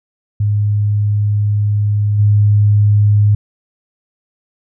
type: tone with level steps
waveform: sine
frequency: 103.83 Hz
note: G#2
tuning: in tune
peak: -11 / -7 dBFS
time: 0.4-3.35 s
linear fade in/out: 5 ms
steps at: 2.18 s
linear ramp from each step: 20 ms
effects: none